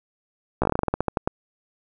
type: slowing click train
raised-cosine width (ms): 1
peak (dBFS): -7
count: 15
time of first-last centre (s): 0.62-1.275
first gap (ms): 15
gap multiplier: 1.16
effects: none